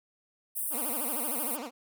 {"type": "high-pass noise", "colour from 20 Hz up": "pink", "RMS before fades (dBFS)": -33, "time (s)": [0.55, 1.57], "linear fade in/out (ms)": 20, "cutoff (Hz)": 8600, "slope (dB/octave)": 96}
{"type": "tone with vibrato", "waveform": "15% pulse", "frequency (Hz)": 267.7, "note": "C4", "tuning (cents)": 40, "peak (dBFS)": -30, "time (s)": [0.7, 1.71], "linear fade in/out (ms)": 50, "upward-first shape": "sine", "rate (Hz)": 13, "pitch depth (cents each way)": 260}
{"effects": []}